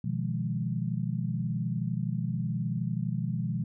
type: chord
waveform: sine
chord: F half-diminished seventh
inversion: second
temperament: equal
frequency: 123.47 / 155.56 / 174.61 / 207.7 Hz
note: Cb3 / Eb3 / F3 / Ab3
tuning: 0 / 0 / 0 / 0 cents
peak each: -32 / -34 / -33 / -36 dBFS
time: 0.04-3.64 s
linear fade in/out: 5 ms
effects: none